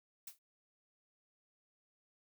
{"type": "noise with exponential decay", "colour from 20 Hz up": "blue", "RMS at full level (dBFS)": -43, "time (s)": [0.27, 0.39], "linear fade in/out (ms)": 5, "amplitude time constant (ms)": 25, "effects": []}